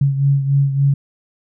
sine beating tone pair, 138.59 / 142.09 Hz, C#3 / C#3, 0 / +43 cents, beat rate 3.5 Hz, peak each -13 / -20 dBFS, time 0.01-0.94 s, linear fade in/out 5 ms, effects none

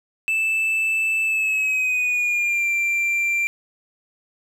triangle tone with pitch glide, 2637 to 2363 Hz, E7 to D7, 0 to +10 cents, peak -17 dBFS, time 0.28-3.47 s, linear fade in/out 0 ms, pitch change -190 cents, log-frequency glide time 1.24-2.68 s, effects none

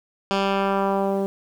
10% pulse tone with low-pass filter sweep, 196.2 Hz, G3, 2 cents sharp, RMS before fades -22 dBFS, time 0.31-1.26 s, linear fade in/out 0 ms, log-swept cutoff 4700 to 440 Hz, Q 1.1, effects 8-bit

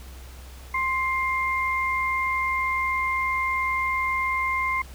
sine tone pair together, 1049.5 / 2110 Hz, C6 / C7, +5 / +14 cents, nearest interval octave, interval 1209 cents, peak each -25 dBFS, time 0.74-4.82 s, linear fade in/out 5 ms, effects added 64 Hz sine -40 dBFS peak until 4.94 s + pink hiss -48 dBFS RMS until 4.94 s

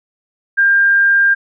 sine tone, 1599 Hz, G6, 34 cents sharp, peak -8 dBFS, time 0.57-1.35 s, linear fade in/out 20 ms, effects none

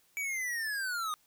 square linear sweep, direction down, 2308 to 1214 Hz, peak -33 dBFS, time 0.17-1.14 s, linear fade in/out 0 ms, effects white hiss -68 dBFS RMS until 1.26 s

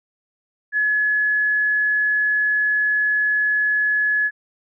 sine tone, 1700 Hz, G#6, 40 cents sharp, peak -16 dBFS, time 0.72-4.31 s, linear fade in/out 50 ms, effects none

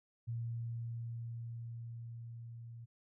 sine tone with level ramp, 116.54 Hz, A#2, in tune, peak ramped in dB -36 to -47 dBFS, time 0.27-2.86 s, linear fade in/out 20 ms, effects none

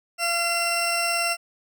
20% pulse tone pair together, 684.7 / 2720 Hz, F5 / F7, -34 / -46 cents, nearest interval 2 octaves, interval 2388 cents, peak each -20 dBFS, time 0.18-1.37 s, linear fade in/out 50 ms, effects none

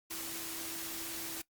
sine tone in noise, 329.6 Hz, E4, in tune, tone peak -48 dBFS, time 0.1-1.42 s, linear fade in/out 10 ms, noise white, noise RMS -41 dBFS, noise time 0.1-1.42 s, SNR -10 dB, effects noise-tail reverb RT60 0.1 s tail -19 dB re dry + Opus 48 kbps

